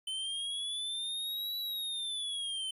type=linear two-way sweep; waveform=square; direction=up then down; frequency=3057 to 3941 to 3057 Hz; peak=-35 dBFS; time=0.07-2.71 s; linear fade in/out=5 ms; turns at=1.58 s; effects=resampled to 32000 Hz